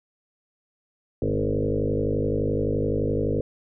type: tone with frequency modulation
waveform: sine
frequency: 277.2 Hz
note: C#4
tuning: in tune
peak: -21 dBFS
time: 1.22-3.41 s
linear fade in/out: 2 ms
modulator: 51.7 Hz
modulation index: 4.6
effects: none